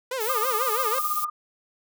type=tone with vibrato; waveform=sawtooth; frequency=475.4 Hz; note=A#4; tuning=34 cents sharp; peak=-23 dBFS; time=0.11-0.99 s; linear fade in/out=5 ms; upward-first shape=sine; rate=6.1 Hz; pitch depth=200 cents each way
type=noise; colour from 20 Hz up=violet; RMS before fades=-30 dBFS; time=0.2-1.25 s; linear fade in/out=10 ms
type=tone with tremolo; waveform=sine; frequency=1215 Hz; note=D#6; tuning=42 cents flat; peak=-22 dBFS; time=0.29-1.3 s; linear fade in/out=10 ms; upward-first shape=sine; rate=16 Hz; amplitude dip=75%
effects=none